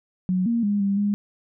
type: tone with pitch steps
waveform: sine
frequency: 184 / 233.2 / 204.4 / 198.4 / 204.5 Hz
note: F#3 / A#3 / G#3 / G3 / G#3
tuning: -9 / +1 / -27 / +21 / -26 cents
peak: -19 dBFS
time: 0.29-1.14 s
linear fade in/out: 0 ms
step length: 170 ms
effects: none